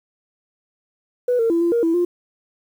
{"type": "tone with pitch steps", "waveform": "sine", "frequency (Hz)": [492.8, 456.8, 336.3, 341.6, 469.7, 330.1, 351.1], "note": ["B4", "A#4", "E4", "F4", "A#4", "E4", "F4"], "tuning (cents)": [-4, -35, 35, -38, 13, 2, 9], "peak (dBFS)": -14, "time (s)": [1.28, 2.05], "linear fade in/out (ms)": 5, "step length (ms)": 110, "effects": ["tanh soft clip ceiling -11 dBFS", "8-bit"]}